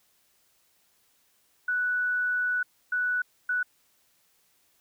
sine tone bursts at uneven times, 1480 Hz, F#6, in tune, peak -24 dBFS, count 3, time 1.68-2.63 / 2.92-3.22 / 3.49-3.63 s, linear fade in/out 5 ms, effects white hiss -67 dBFS RMS until 4.8 s

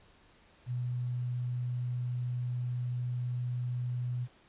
sine tone with quantisation, 123.3 Hz, B2, 2 cents flat, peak -31 dBFS, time 0.66-4.28 s, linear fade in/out 50 ms, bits 10, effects pink hiss -62 dBFS RMS until 4.48 s + resampled to 8000 Hz

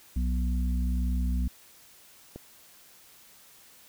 harmonic tone, 61.74 Hz, B1, in tune, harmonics 1 / 3 / 4, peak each -25 / -35 / -37 dBFS, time 0.16-1.48 s, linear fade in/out 5 ms
click, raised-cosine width 2 ms, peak -26 dBFS, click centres 2.36 s
effects white hiss -55 dBFS RMS until 3.88 s

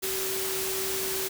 sine tone in noise, 382.6 Hz, G4, 42 cents flat, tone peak -33 dBFS, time 0.02-1.29 s, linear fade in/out 20 ms, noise white, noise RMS -31 dBFS, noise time 0.02-1.29 s, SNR -5 dB, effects none

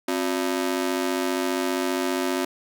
sawtooth ring-modulated tone, 314 Hz, D#4, 16 cents sharp, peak -16 dBFS, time 0.08-2.45 s, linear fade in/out 5 ms, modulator 47.5 Hz, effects none

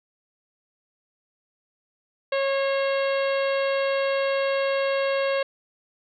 harmonic tone with a mistuned harmonic, 547 Hz, C#5, 23 cents flat, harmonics 1 / 2 / 3 / 4 / 5 / 6 / 7 / 8, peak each -22 / -32 / -33 / -35 / -35 / -40 / -41 / -42 dBFS, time 2.32-5.43 s, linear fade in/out 5 ms, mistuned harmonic 4, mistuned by -33 cents, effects none

